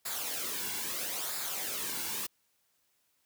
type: noise with flanger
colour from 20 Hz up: white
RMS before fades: -36 dBFS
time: 0.05-2.27 s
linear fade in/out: 10 ms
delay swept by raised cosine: 0.33 to 1.63 ms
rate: 0.76 Hz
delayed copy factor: -0.6
effects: white hiss -74 dBFS RMS until 3.25 s + high-pass 60 Hz 12 dB/octave